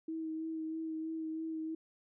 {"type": "tone with vibrato", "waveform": "sine", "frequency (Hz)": 319.8, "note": "D#4", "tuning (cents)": 48, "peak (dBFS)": -36, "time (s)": [0.08, 1.75], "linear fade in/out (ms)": 5, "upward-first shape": "sine", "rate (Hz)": 3.1, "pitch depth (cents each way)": 18, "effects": []}